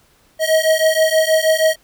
square beating tone pair, 632 / 638.3 Hz, D#5 / D#5, +27 / +44 cents, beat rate 6.3 Hz, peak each -16 dBFS, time 0.39-1.76 s, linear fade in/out 50 ms, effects pink hiss -55 dBFS RMS until 1.83 s

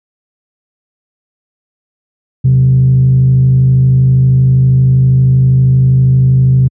sine tone with frequency modulation, 130 Hz, C3, 11 cents flat, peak -3 dBFS, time 2.44-6.68 s, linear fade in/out 10 ms, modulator 52.6 Hz, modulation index 0.35, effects tanh soft clip ceiling 0 dBFS + high-pass 80 Hz 12 dB/octave

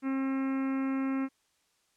harmonic tone, 267.9 Hz, C4, 41 cents sharp, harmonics 1 / 2 / 3 / 4 / 5 / 6 / 7 / 8 / 9 / 10, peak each -28 / -44 / -48 / -45 / -45 / -51 / -51 / -49 / -53 / -57 dBFS, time 0.02-1.29 s, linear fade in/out 50 ms, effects white hiss -72 dBFS RMS until 1.96 s + low-pass 9000 Hz 12 dB/octave

